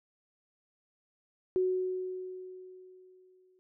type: tone with exponential decay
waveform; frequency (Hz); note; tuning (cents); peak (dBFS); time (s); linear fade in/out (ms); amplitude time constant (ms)
sine; 370; F#4; 0; -24; 1.56-3.59; 0; 440
effects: none